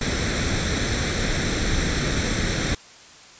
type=noise with comb filter; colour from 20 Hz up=pink; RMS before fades=-23 dBFS; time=0.01-2.75 s; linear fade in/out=5 ms; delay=0.52 ms; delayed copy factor=+0.6; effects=white hiss -46 dBFS RMS until 3.39 s + resampled to 16000 Hz